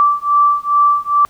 sine beating tone pair, 1164 / 1166.4 Hz, D6 / D6, -16 / -12 cents, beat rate 2.4 Hz, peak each -13 dBFS, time 0-1.25 s, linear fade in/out 0 ms, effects pink hiss -50 dBFS RMS until 1.29 s

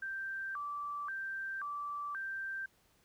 sine tone with vibrato, 1351 Hz, E6, 42 cents sharp, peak -37 dBFS, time 0.02-2.66 s, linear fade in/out 5 ms, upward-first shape square, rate 0.94 Hz, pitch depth 260 cents each way, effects pink hiss -70 dBFS RMS until 3.04 s

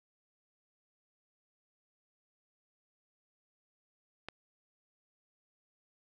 click, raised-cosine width 0.3 ms, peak -24 dBFS, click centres 4.286 s, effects none

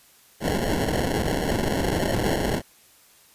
white noise with sample-and-hold, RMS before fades -24 dBFS, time 0.4-2.62 s, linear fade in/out 50 ms, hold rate 1225 Hz, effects white hiss -55 dBFS RMS until 3.34 s + resampled to 32000 Hz

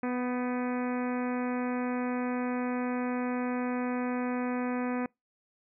harmonic tone with a mistuned harmonic, 248 Hz, B3, 7 cents sharp, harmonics 1 / 2 / 3 / 4 / 5 / 6 / 7 / 8 / 9 / 10, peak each -30 / -36 / -40 / -42 / -44 / -46 / -47 / -48 / -49 / -50 dBFS, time 0.03-5.06 s, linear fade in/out 2 ms, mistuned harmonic 6, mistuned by +39 cents, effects noise-tail reverb RT60 0.2 s tail -26 dB re dry

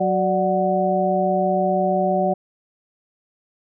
harmonic tone with a mistuned harmonic, 185.2 Hz, F#3, 2 cents sharp, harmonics 1 / 2 / 3 / 4, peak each -23 / -25 / -21 / -21 dBFS, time 0-2.34 s, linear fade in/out 10 ms, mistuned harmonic 3, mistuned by +91 cents, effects none

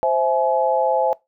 sine chord, C augmented, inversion none, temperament equal with one note detuned, 523.3 / 659.3 / 847.1 Hz, C5 / E5 / G#5, 0 / 0 / +34 cents, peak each -20 dBFS, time 0.03-1.13 s, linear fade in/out 0 ms, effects noise-tail reverb RT60 0.2 s tail -22 dB re dry

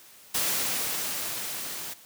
white noise with level ramp, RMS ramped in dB -26 to -37 dBFS, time 0.34-1.94 s, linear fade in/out 10 ms, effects white hiss -52 dBFS RMS until 2.05 s + high-pass 100 Hz 12 dB/octave

